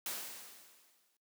white noise with exponential decay, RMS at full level -38 dBFS, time 0.06-1.17 s, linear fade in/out 2 ms, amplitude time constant 240 ms, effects noise-tail reverb RT60 0.3 s tail -22 dB re dry + high-pass 200 Hz 12 dB/octave

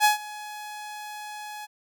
sawtooth tone with ADSR envelope, 842 Hz, G#5, 24 cents sharp, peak -11 dBFS, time 0-1.67 s, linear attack 45 ms, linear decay 130 ms, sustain -21 dB, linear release 29 ms, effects none

